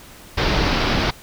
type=low-pass noise; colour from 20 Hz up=pink; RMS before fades=-19 dBFS; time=0.37-1.11 s; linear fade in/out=10 ms; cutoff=5200 Hz; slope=48 dB/octave; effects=pink hiss -43 dBFS RMS until 1.22 s